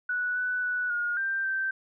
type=tone with pitch steps; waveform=sine; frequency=1475 / 1491 / 1479 / 1431 / 1575 / 1558 Hz; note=F#6 / F#6 / F#6 / F6 / G6 / G6; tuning=-6 / +13 / -1 / +42 / +8 / -11 cents; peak=-26 dBFS; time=0.09-1.71 s; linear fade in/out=5 ms; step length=270 ms; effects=none